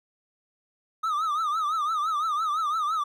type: tone with vibrato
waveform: triangle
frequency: 1244.5 Hz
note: D#6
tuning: in tune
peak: -22 dBFS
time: 1.03-3.04 s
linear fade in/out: 10 ms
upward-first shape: triangle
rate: 5.9 Hz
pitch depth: 140 cents each way
effects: none